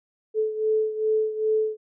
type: beating tone pair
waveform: sine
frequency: 434 / 436.5 Hz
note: A4 / A4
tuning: -24 / -14 cents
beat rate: 2.5 Hz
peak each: -22 / -27 dBFS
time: 0.34-1.77 s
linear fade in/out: 50 ms
effects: none